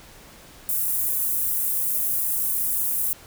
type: high-pass noise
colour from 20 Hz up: pink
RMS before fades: -24 dBFS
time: 0.69-3.13 s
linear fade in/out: 0 ms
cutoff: 11000 Hz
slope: 24 dB/octave
effects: pink hiss -47 dBFS RMS until 3.26 s